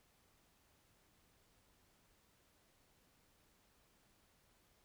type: silence
effects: pink hiss -73 dBFS RMS until 4.84 s